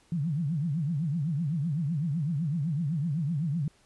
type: tone with vibrato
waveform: sine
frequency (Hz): 155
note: D#3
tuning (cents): -6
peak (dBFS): -26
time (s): 0.12-3.68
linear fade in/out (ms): 2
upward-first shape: triangle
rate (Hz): 7.9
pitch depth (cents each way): 280
effects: pink hiss -63 dBFS RMS until 3.85 s + resampled to 24000 Hz